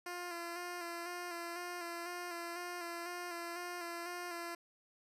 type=tone with vibrato; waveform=10% pulse; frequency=347.3 Hz; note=F4; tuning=10 cents flat; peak=-33 dBFS; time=0.06-4.55 s; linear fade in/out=5 ms; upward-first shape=square; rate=2 Hz; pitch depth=29 cents each way; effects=resampled to 32000 Hz